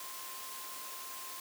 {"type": "tone in noise", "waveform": "sine", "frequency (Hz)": 1051, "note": "C6", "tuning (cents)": 7, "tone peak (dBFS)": -49, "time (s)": [0, 1.4], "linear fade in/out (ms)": 2, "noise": "white", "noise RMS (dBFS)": -45, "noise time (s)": [0, 1.4], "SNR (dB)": -7, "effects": ["high-pass 300 Hz 12 dB/octave"]}